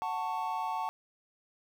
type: chord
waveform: triangle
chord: F# minor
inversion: none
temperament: just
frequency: 740 / 888 / 1110 Hz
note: F#5 / A5 / C#6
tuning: 0 / +16 / +2 cents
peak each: -35 / -32 / -36 dBFS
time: 0.02-0.89 s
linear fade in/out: 0 ms
effects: 10-bit